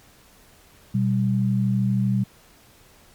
sine tone pair together, 122.5 / 195.19 Hz, B2 / G3, -14 / -7 cents, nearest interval minor sixth, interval 807 cents, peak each -21 dBFS, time 0.94-2.24 s, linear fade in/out 10 ms, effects pink hiss -53 dBFS RMS until 3.14 s + MP3 96 kbps

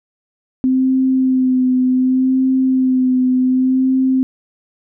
sine tone with vibrato, 258.2 Hz, C4, 23 cents flat, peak -11 dBFS, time 0.64-4.23 s, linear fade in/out 0 ms, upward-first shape sine, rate 0.67 Hz, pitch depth 24 cents each way, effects none

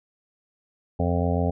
harmonic tone, 87 Hz, F2, 6 cents flat, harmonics 1 / 2 / 3 / 5 / 6 / 7 / 8 / 9, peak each -24 / -27 / -29 / -31 / -32 / -32 / -33 / -34 dBFS, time 0.99-1.51 s, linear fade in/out 10 ms, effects none

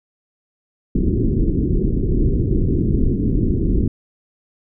pink low-pass noise, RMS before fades -17 dBFS, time 0.95-3.88 s, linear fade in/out 5 ms, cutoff 390 Hz, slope 48 dB/octave, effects none

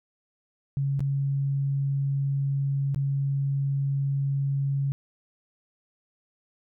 sine tone with dropouts, 138.59 Hz, C#3, in tune, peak -23 dBFS, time 0.77-4.92 s, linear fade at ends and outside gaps 0 ms, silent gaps 0.994-1.005 / 2.946-2.96 s, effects none

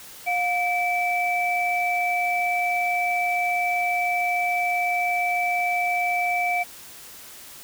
sine tone pair together, 712 / 2313 Hz, F5 / D7, +33 / -27 cents, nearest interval octave + minor sixth, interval 2040 cents, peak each -23 / -24 dBFS, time 0.26-6.64 s, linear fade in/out 20 ms, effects white hiss -43 dBFS RMS until 7.63 s

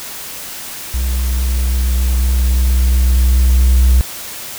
triangle tone with level ramp, 63 Hz, B1, 35 cents sharp, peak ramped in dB -12 to -3 dBFS, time 0.94-4.01 s, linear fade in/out 0 ms, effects tanh soft clip ceiling -1 dBFS + white hiss -28 dBFS RMS until 4.58 s

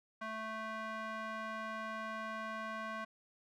square tone with band-pass filter, 220 Hz, A3, in tune, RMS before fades -42 dBFS, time 0.21-3.05 s, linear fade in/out 10 ms, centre 1300 Hz, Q 1.8, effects none

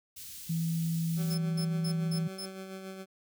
white band-stop noise, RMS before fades -45 dBFS, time 0.16-1.35 s, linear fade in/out 10 ms, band 160 to 3200 Hz, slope 12 dB/octave
sine tone, 164.81 Hz, E3, in tune, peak -28 dBFS, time 0.49-2.28 s, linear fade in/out 10 ms
20% pulse tone with tremolo, 190.4 Hz, F#3, 50 cents sharp, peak -34 dBFS, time 1.16-3.06 s, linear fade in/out 50 ms, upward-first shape sine, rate 7.1 Hz, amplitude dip 40%
sawtooth tone bursts, 5240 Hz, E8, 11 cents flat, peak -35 dBFS, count 5, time 1.3-2.46 s, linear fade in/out 10 ms, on 80 ms, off 190 ms
effects none

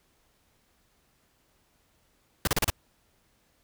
pink noise bursts, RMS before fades -24 dBFS, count 5, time 2.45-2.701 s, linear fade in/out 2 ms, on 23 ms, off 34 ms, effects pink hiss -68 dBFS RMS until 3.63 s

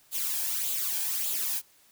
blue noise with flanger, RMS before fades -30 dBFS, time 0.11-1.62 s, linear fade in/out 50 ms, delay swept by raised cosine 0.26 to 1.26 ms, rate 1.7 Hz, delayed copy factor +0.55, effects white hiss -61 dBFS RMS until 1.91 s

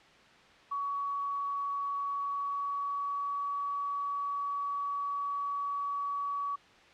sine tone with pitch glide, 1127 to 1134.8 Hz, C#6 to C#6, +28 to +40 cents, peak -31 dBFS, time 0.71-6.56 s, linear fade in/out 10 ms, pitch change +12 cents, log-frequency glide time 2.17-3.43 s, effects white hiss -57 dBFS RMS until 6.93 s + low-pass 3000 Hz 12 dB/octave

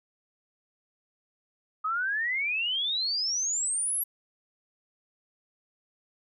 sine exponential sweep, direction up, 1241 to 11640 Hz, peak -26 dBFS, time 1.84-4.04 s, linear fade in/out 10 ms, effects none

